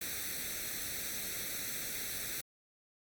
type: noise with comb filter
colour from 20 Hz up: white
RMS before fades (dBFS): -39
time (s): 0.01-2.41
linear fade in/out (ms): 5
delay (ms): 0.5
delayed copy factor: +0.75
effects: Opus 48 kbps